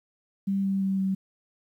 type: tone with pitch steps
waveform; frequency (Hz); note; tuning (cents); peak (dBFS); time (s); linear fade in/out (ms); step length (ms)
sine; 196 / 194.53 / 193.08 / 191.63; G3 / G3 / G3 / G3; 0 / -13 / -26 / -39; -23; 0.47-1.15; 10; 170
effects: 10-bit